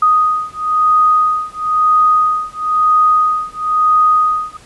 sine beating tone pair, 1244.5 / 1245.5 Hz, D#6 / D#6, 0 / +1 cents, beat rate 1 Hz, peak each -13 dBFS, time 0.02-4.57 s, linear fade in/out 5 ms, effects pink hiss -43 dBFS RMS until 4.65 s + resampled to 24000 Hz

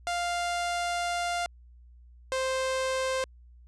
sawtooth tone pair in turn, 698.5 / 523.3 Hz, F5 / C5, 0 / 0 cents, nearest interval perfect fourth, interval 500 cents, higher first, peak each -24 / -23 dBFS, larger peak second, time 0.07-1.46 / 2.32-3.24 s, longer first, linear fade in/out 0 ms, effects added 60 Hz sine -50 dBFS peak until 3.67 s + resampled to 22050 Hz

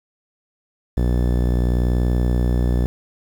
sawtooth tone with low-pass filter, 60.7 Hz, B1, 29 cents flat, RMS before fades -18 dBFS, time 0.97-2.86 s, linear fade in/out 0 ms, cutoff 490 Hz, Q 0.76, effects 7-bit

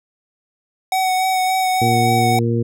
square tone with vibrato, 749 Hz, F#5, 21 cents sharp, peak -16 dBFS, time 0.92-2.39 s, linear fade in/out 2 ms, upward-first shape sine, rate 3.5 Hz, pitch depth 18 cents each way
harmonic tone, 116.8 Hz, A#2, 4 cents sharp, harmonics 1 / 2 / 3 / 4, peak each -18 / -21 / -23 / -24 dBFS, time 1.81-2.63 s, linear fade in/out 10 ms
effects none

